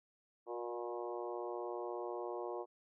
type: harmonic tone with a mistuned harmonic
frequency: 120 Hz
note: B2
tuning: 49 cents flat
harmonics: 3 / 4 / 5 / 6 / 7 / 8 / 9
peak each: -43 / -45 / -47 / -49 / -50 / -51 / -52 dBFS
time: 0.46-2.66 s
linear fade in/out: 50 ms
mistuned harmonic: 4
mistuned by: -20 cents
effects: none